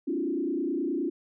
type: tone with frequency modulation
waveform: sine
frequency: 311.1 Hz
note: D#4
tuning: in tune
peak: -26 dBFS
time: 0.07-1.1 s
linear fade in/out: 10 ms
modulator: 29.6 Hz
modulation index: 1.8
effects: none